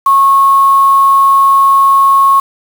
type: tone with quantisation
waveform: sine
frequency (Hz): 1095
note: C#6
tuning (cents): -22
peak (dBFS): -4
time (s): 0.06-2.4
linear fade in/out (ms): 5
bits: 4
effects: none